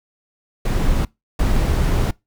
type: noise bursts at uneven times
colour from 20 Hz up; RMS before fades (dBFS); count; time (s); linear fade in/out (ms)
brown; -17; 2; 0.65-1.05 / 1.39-2.11; 5
effects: noise-tail reverb RT60 0.2 s tail -23 dB re dry